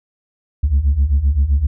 sine beating tone pair, 65.8 / 73.5 Hz, C2 / D2, +10 / +2 cents, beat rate 7.7 Hz, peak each -15 / -12 dBFS, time 0.63-1.67 s, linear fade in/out 10 ms, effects tanh soft clip ceiling -8 dBFS

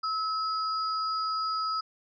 sine tone pair together, 1296 / 4893 Hz, E6 / D#8, -30 / -30 cents, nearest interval octave + major seventh, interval 2300 cents, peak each -28 / -35 dBFS, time 0.03-1.81 s, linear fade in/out 10 ms, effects none

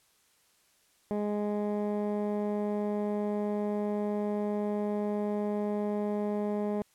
15% pulse tone with low-pass filter, 207.7 Hz, G#3, in tune, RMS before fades -31 dBFS, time 1.11-6.82 s, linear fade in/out 0 ms, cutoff 760 Hz, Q 0.57, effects white hiss -67 dBFS RMS until 6.94 s + low-pass 12000 Hz 12 dB/octave

